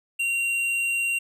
sine tone with hard clipping, 2758 Hz, F7, 22 cents flat, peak -24 dBFS, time 0.19-1.19 s, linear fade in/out 10 ms, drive 8 dB, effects none

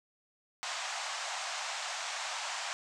pink band-pass noise, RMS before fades -38 dBFS, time 0.63-2.73 s, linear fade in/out 0 ms, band 660 to 8000 Hz, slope 48 dB/octave, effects none

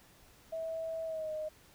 sine tone with pitch glide, 650 to 619.6 Hz, E5 to D#5, -24 to -7 cents, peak -35 dBFS, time 0.52-1.49 s, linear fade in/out 10 ms, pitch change -83 cents, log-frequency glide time 1.05-1.31 s, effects pink hiss -61 dBFS RMS until 1.74 s

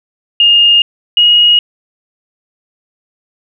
sine tone pair in turn, 2834 / 2884 Hz, F7 / F#7, +25 / -45 cents, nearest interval unison, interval 30 cents, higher second, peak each -4 dBFS, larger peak neither, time 0.4-0.82 / 1.17-1.59 s, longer neither, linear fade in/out 2 ms, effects none

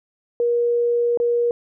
sine tone with dropouts, 476 Hz, A#4, 36 cents sharp, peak -16 dBFS, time 0.4-1.51 s, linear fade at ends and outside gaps 1 ms, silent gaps 1.174-1.2 s, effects none

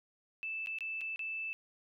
sine tone with dropouts, 2637 Hz, E7, in tune, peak -36 dBFS, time 0.43-1.53 s, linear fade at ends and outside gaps 0 ms, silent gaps 0.661-0.671 / 0.786-0.807 / 1.009-1.014 / 1.16-1.193 s, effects none

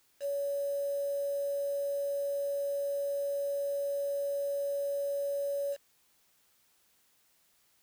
sine tone with quantisation, 564 Hz, C#5, 30 cents sharp, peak -30 dBFS, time 0.2-5.77 s, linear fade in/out 50 ms, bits 8, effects white hiss -69 dBFS RMS until 7.82 s

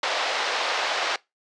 pink band-pass noise, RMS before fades -26 dBFS, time 0.03-1.16 s, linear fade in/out 2 ms, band 540 to 5000 Hz, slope 24 dB/octave, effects noise-tail reverb RT60 0.2 s tail -22 dB re dry + resampled to 22050 Hz

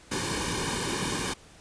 pink noise with comb filter, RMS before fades -30 dBFS, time 0.11-1.34 s, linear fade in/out 10 ms, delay 1.5 ms, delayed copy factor -0.75, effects pink hiss -53 dBFS RMS until 1.6 s + resampled to 22050 Hz

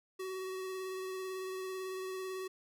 square tone with vibrato, 376 Hz, F#4, 28 cents sharp, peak -39 dBFS, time 0.19-2.48 s, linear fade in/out 10 ms, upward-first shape triangle, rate 18 Hz, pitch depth 19 cents each way, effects none

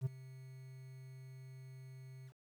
triangle tone with ADSR envelope, 130.81 Hz, C3, in tune, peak -28 dBFS, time 0.01-2.33 s, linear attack 49 ms, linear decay 15 ms, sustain -20 dB, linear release 58 ms, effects 11-bit

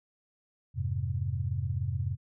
sine chord, F minor, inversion none, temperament equal, 87.31 / 103.83 / 130.81 Hz, F2 / Ab2 / C3, 0 / 0 / 0 cents, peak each -33 dBFS, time 0.74-2.17 s, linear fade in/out 50 ms, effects none

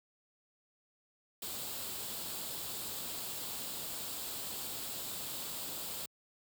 white noise with comb filter, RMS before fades -41 dBFS, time 1.42-6.06 s, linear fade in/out 5 ms, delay 0.25 ms, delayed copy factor +0.5, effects high-pass 60 Hz 12 dB/octave

